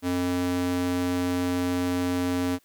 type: tone with high-pass filter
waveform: square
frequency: 89.3 Hz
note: F2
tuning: 39 cents sharp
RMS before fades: -26 dBFS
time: 0.02-2.59 s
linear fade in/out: 50 ms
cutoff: 200 Hz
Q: 4.7
effects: white hiss -64 dBFS RMS until 2.64 s